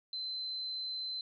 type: tone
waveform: sine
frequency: 4068 Hz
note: C8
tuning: 50 cents flat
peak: -36 dBFS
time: 0.13-1.21 s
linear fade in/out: 2 ms
effects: none